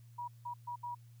sine tone bursts at uneven times, 963 Hz, B5, 44 cents flat, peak -38 dBFS, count 4, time 0.18-0.28 / 0.45-0.54 / 0.67-0.76 / 0.83-0.95 s, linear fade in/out 10 ms, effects added 117 Hz sine -54 dBFS peak until 1.2 s + white hiss -72 dBFS RMS until 1.2 s

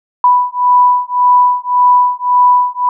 sine beating tone pair, 987.8 / 989.6 Hz, B5 / B5, 0 / +3 cents, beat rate 1.8 Hz, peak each -10 dBFS, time 0.24-2.89 s, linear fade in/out 2 ms, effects none

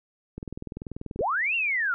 click train, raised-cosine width 3 ms, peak -22 dBFS, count 18, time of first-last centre 0.38-1.209 s, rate 20.5 Hz
sine linear two-way sweep, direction up then down, 344.2 to 2800 to 1346 Hz, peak -23 dBFS, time 1.19-1.94 s, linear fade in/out 0 ms, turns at 1.55 s
effects none

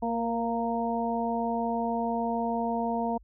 harmonic tone with a mistuned harmonic, 231.6 Hz, A#3, 11 cents flat, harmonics 1 / 2 / 3 / 4, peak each -30 / -34 / -31 / -33 dBFS, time 0.02-3.18 s, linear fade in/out 10 ms, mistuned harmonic 2, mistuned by +16 cents, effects added 50 Hz sine -52 dBFS peak until 3.23 s

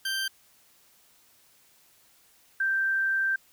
20% pulse / sine tone pair in turn, 1568 / 1568 Hz, G6 / G6, 0 / 0 cents, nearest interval unison, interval 0 cents, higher neither, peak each -23 dBFS, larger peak neither, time 0.05-0.28 / 2.6-3.36 s, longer second, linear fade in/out 5 ms, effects white hiss -61 dBFS RMS until 3.52 s

